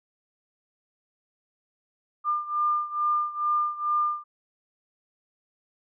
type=beating tone pair; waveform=sine; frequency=1200 / 1202.3 Hz; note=D6 / D6; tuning=+37 / +40 cents; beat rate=2.3 Hz; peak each=-25 / -28 dBFS; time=2.24-4.24 s; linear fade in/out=50 ms; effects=none